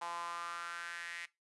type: tone with high-pass filter sweep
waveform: sawtooth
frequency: 171.2 Hz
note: F3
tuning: 34 cents flat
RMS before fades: -43 dBFS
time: 0.01-1.26 s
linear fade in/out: 10 ms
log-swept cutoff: 910 to 2000 Hz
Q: 4.9
effects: noise-tail reverb RT60 0.2 s tail -19 dB re dry + resampled to 24000 Hz